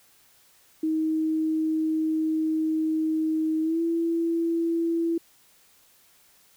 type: tone with pitch glide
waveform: sine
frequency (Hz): 315.8 to 333.4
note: D#4 to E4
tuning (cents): +26 to +20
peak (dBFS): -22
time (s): 0.83-5.18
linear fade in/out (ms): 5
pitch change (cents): +94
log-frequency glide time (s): 3.62-3.81
effects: white hiss -59 dBFS RMS until 6.56 s

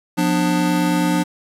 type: chord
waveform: square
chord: B diminished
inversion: second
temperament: just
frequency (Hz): 177.8 / 246.9 / 296.3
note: F3 / B3 / D4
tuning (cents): +31 / 0 / +15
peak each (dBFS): -20 / -25 / -20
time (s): 0.17-1.24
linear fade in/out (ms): 20
effects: resampled to 32000 Hz + 7-bit

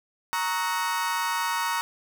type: chord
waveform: 35% pulse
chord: F# dominant seventh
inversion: first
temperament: equal with one note detuned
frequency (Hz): 932.3 / 1108.7 / 1287.7 / 1480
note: A#5 / C#6 / E6 / F#6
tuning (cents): 0 / 0 / -41 / 0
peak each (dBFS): -26 / -30 / -32 / -32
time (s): 0.33-1.81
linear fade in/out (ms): 0
effects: none

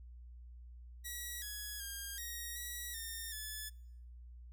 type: tone with pitch steps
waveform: 5% pulse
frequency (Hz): 1926 / 1676 / 1613 / 1882 / 1927 / 1823 / 1726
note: B6 / G#6 / G6 / A#6 / B6 / A#6 / A6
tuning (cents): -44 / +15 / +49 / +16 / -43 / -39 / -34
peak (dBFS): -32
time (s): 1.04-3.7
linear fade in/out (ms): 20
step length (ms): 380
effects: noise-tail reverb RT60 0.9 s tail -25 dB re dry + added 60 Hz sine -50 dBFS peak until 4.52 s

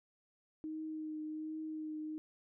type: tone with vibrato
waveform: sine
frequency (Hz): 311.1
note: D#4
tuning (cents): 0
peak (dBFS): -39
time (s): 0.64-2.18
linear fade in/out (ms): 0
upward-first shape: triangle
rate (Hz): 1.3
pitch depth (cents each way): 20
effects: none

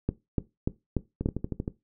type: two click trains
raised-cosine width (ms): 3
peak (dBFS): -17 / -12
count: 7 / 5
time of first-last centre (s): 1.21-1.679 / 0.09-1.26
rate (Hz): 12.8 / 3.42
effects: noise-tail reverb RT60 0.2 s tail -17 dB re dry

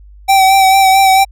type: tone with vibrato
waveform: square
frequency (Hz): 771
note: G5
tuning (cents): -29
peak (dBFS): -6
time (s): 0.28-1.25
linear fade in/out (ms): 20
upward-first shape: sine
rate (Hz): 4.5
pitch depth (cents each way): 27
effects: added 50 Hz sine -35 dBFS peak until 1.31 s

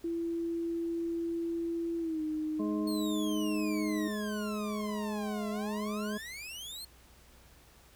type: tone with pitch glide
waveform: sine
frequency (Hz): 335.6 to 309.5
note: E4 to D#4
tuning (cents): +31 to -9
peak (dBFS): -31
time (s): 0.04-4.08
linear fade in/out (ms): 5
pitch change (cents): -140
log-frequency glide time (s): 1.99-2.22
type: harmonic tone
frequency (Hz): 210.2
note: G#3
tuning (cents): +21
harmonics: 1 / 2 / 3 / 5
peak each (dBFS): -34 / -40 / -43 / -45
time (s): 2.59-6.18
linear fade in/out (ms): 10
type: exponential two-way sweep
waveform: sawtooth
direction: down then up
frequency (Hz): 4344 to 659.3 to 4344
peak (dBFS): -38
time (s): 2.87-6.85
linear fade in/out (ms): 5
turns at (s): 5.5
effects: added 60 Hz sine -60 dBFS peak until 7.95 s + pink hiss -60 dBFS RMS until 7.95 s

